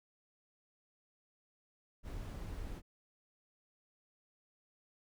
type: noise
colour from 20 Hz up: brown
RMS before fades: -43 dBFS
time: 2.03-2.82 s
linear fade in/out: 50 ms
effects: none